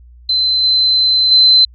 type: tone with level steps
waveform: sine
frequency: 4065 Hz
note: B7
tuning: 49 cents sharp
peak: -11 / -9 / -5 dBFS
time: 0.29-1.65 s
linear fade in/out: 5 ms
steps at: 0.63 / 1.31 s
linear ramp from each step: 10 ms
effects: added 60 Hz sine -38 dBFS peak until 1.74 s